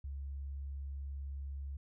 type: tone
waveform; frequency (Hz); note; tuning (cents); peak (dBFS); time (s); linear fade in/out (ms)
sine; 69.3; C#2; 0; -39; 0.04-1.77; 5
effects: none